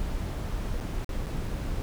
brown noise with dropouts, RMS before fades -31 dBFS, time 0-1.82 s, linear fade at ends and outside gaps 0 ms, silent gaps 0.801-0.809 / 1.045-1.092 / 1.261-1.268 s, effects none

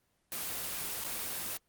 white noise with dropouts, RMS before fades -37 dBFS, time 0.32-1.57 s, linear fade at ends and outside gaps 1 ms, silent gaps 1.041-1.046 s, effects pink hiss -75 dBFS RMS until 1.68 s + Opus 24 kbps

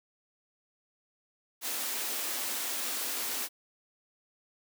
white high-pass noise, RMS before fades -34 dBFS, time 1.61-3.49 s, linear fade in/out 50 ms, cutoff 220 Hz, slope 96 dB/octave, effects none

